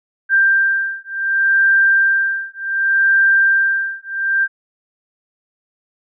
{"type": "beating tone pair", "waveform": "sine", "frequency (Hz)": [1580, 1580.67], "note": ["G6", "G6"], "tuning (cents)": [13, 14], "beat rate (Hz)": 0.67, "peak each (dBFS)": [-15, -15], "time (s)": [0.29, 4.48], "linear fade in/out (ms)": 50, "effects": []}